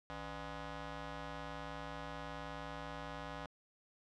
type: ring-modulated tone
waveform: 10% pulse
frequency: 218.7 Hz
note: A3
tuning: 10 cents flat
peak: -32 dBFS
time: 0.1-3.46 s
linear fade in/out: 0 ms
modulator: 378 Hz
effects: low-pass 4000 Hz 12 dB/octave